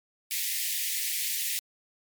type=high-pass noise; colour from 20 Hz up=white; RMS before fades=-30 dBFS; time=0.31-1.59 s; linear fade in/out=0 ms; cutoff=1800 Hz; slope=96 dB/octave; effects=MP3 96 kbps